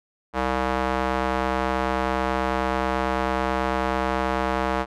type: tone with band-pass filter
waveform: square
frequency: 64.6 Hz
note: C2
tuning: 21 cents flat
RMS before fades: -24 dBFS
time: 0.33-4.86 s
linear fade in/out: 50 ms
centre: 950 Hz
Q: 1
effects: none